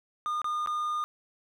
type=tone with dropouts; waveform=triangle; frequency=1217 Hz; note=D#6; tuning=39 cents flat; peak=-26 dBFS; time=0.26-1.04 s; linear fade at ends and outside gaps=0 ms; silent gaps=0.417-0.444 / 0.661-0.673 s; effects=none